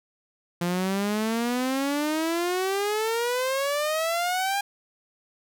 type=exponential sweep; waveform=sawtooth; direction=up; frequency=171.6 to 812 Hz; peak=-20 dBFS; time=0.61-4.61 s; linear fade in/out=5 ms; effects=none